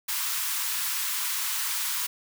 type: high-pass noise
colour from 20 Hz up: white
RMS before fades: -29 dBFS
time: 0.08-2.07 s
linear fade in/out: 10 ms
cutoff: 890 Hz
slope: 96 dB/octave
effects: none